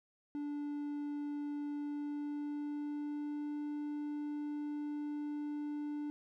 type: tone with pitch glide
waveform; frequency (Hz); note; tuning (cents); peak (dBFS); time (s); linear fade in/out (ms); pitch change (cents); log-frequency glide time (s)
triangle; 291.4 to 295; D4 to D4; -13 to +8; -35; 0.35-6.1; 0; +21; 1.73-3.57
effects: none